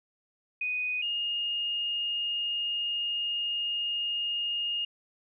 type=tone pair in turn; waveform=sine; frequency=2489 / 2843 Hz; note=D#7 / F7; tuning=0 / +30 cents; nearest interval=major second; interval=230 cents; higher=second; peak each=-28 dBFS; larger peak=neither; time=0.61-1.02 / 1.02-4.85 s; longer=second; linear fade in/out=5 ms; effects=none